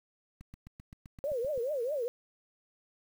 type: click train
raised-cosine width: 5 ms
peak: -37 dBFS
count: 10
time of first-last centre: 0.41-1.577 s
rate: 7.71 Hz
type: tone with vibrato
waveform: sine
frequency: 531 Hz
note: C5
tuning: 25 cents sharp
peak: -30 dBFS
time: 1.24-2.08 s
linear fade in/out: 0 ms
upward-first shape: triangle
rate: 4.7 Hz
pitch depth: 290 cents each way
effects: 9-bit